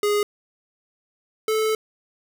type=tone pair in turn; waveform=square; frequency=413.9 / 436 Hz; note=G#4 / A4; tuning=-6 / -16 cents; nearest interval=minor second; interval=90 cents; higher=second; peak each=-19 / -20 dBFS; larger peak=first; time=0.03-0.23 / 1.48-1.75 s; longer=second; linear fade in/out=2 ms; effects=none